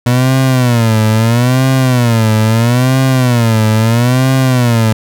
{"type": "tone with vibrato", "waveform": "30% pulse", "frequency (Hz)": 120, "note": "B2", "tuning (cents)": -49, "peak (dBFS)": -5, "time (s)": [0.06, 4.93], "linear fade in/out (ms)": 5, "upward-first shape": "sine", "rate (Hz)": 0.76, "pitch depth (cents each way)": 170, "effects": []}